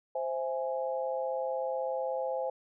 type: chord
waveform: sine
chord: C augmented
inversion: none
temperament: equal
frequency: 523.3 / 659.3 / 830.6 Hz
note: C5 / E5 / G#5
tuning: 0 / 0 / 0 cents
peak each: -32 / -37 / -37 dBFS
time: 0.15-2.5 s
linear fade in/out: 5 ms
effects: none